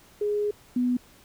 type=tone pair in turn; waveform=sine; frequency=415.3 / 247.5 Hz; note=G#4 / B3; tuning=0 / +4 cents; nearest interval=major sixth; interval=896 cents; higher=first; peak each=-23 / -21 dBFS; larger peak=second; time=0.21-0.51 / 0.76-0.97 s; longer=first; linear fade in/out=5 ms; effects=pink hiss -55 dBFS RMS until 1.24 s